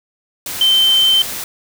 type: tone in noise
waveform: sine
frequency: 3100 Hz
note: G7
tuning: 20 cents flat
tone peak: -9 dBFS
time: 0.61-1.22 s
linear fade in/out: 2 ms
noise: white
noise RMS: -25 dBFS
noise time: 0.46-1.44 s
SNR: +13 dB
effects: none